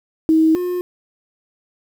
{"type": "tone pair in turn", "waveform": ["sine", "triangle"], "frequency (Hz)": [318.8, 357.8], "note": ["D#4", "F4"], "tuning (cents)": [42, 42], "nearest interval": "major second", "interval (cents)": 200, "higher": "second", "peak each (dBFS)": [-10, -17], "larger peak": "first", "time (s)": [[0.29, 0.55], [0.55, 0.81]], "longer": "neither", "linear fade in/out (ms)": 0, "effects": ["7-bit"]}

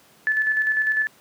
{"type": "tone with tremolo", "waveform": "sine", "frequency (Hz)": 1738, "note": "A6", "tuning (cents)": -22, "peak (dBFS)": -17, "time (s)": [0.27, 1.07], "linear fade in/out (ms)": 0, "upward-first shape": "square", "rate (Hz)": 10, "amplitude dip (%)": 40, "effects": ["pink hiss -54 dBFS RMS until 1.2 s", "high-pass 150 Hz 12 dB/octave"]}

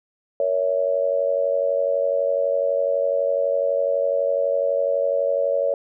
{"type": "tone with amplitude modulation", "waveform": "sine", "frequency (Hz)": 560, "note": "C#5", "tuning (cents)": 18, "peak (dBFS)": -14, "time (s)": [0.4, 5.74], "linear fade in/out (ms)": 2, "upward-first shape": "sine", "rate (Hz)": 92, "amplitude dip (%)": 90, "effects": []}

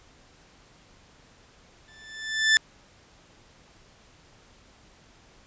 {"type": "tone with exponential growth", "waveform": "sawtooth", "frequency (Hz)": 1760, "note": "A6", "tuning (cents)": 0, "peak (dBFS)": -11, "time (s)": [1.88, 2.57], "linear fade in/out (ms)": 0, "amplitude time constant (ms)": 150, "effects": ["pink hiss -56 dBFS RMS until 5.46 s", "resampled to 16000 Hz"]}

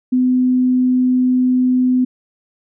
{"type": "tone", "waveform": "sine", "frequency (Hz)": 253.1, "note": "B3", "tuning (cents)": 43, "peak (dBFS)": -11, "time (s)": [0.12, 2.05], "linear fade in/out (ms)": 10, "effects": []}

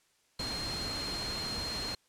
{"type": "tone in noise", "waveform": "sine", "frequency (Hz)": 4206, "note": "C8", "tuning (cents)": 8, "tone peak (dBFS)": -36, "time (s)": [0.39, 1.95], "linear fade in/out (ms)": 5, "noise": "pink", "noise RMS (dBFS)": -39, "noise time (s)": [0.39, 1.95], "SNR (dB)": 0, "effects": ["white hiss -70 dBFS RMS until 2.08 s", "low-pass 9000 Hz 12 dB/octave"]}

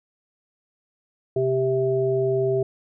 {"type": "harmonic tone", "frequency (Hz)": 130.81, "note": "C3", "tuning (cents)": 0, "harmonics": [1, 3, 5], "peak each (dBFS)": [-27, -20, -28], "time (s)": [1.36, 2.63], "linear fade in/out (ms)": 5, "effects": []}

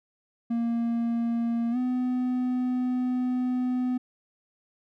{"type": "tone with pitch glide", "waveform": "triangle", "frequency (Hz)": [233.1, 251.3], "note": ["A#3", "B3"], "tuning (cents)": [0, 30], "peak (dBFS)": -22, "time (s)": [0.5, 3.98], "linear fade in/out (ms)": 10, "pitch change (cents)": 130, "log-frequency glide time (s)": [1.71, 1.77], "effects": []}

